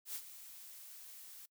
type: noise with ADSR envelope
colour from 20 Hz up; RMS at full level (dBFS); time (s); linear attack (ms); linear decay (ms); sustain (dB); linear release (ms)
blue; -41; 0.05-1.46; 93; 68; -12; 8
effects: noise-tail reverb RT60 0.1 s tail -24 dB re dry